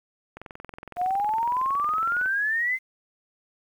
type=click train; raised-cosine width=0.5 ms; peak=-24 dBFS; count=42; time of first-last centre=0.37-2.259 s; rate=21.7 Hz
type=exponential sweep; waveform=sine; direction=up; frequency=698.5 to 2093 Hz; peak=-22 dBFS; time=0.96-2.79 s; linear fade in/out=50 ms
effects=9-bit